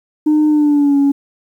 sine tone with pitch glide, 304.1 to 280.5 Hz, D#4 to C#4, -40 to +21 cents, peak -7 dBFS, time 0.26-1.12 s, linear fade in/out 10 ms, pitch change -139 cents, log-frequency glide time 0.48-0.97 s, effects tanh soft clip ceiling -7 dBFS + 8-bit

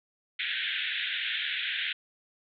white band-pass noise, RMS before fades -32 dBFS, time 0.39-1.93 s, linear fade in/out 5 ms, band 1500 to 3700 Hz, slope 96 dB/octave, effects none

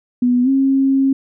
sine tone with pitch glide, 246.2 to 270 Hz, B3 to C#4, -5 to -45 cents, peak -11 dBFS, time 0.22-1.13 s, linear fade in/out 5 ms, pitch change +160 cents, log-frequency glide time 0.43-0.49 s, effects none

